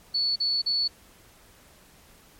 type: tone bursts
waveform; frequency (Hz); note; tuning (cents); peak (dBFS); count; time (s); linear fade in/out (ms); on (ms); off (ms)
sine; 4435; C#8; 0; -22; 3; 0.14-0.88; 10; 220; 40
effects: pink hiss -55 dBFS RMS until 2.39 s + MP3 64 kbps